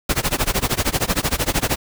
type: noise with tremolo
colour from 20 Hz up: pink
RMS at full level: -17 dBFS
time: 0.09-1.76 s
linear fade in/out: 5 ms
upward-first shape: sine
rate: 13 Hz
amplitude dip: 95%
effects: none